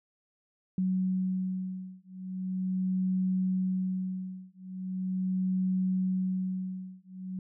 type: beating tone pair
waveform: sine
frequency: 186 / 186.4 Hz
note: F#3 / F#3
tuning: +9 / +13 cents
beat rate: 0.4 Hz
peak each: -31 dBFS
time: 0.78-7.39 s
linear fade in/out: 2 ms
effects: none